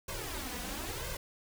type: noise with flanger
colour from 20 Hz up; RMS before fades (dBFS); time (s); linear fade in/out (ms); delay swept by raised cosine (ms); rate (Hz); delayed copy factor
pink; -39; 0.08-1.17; 5; 1.9 to 4.1; 1; +0.95
effects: none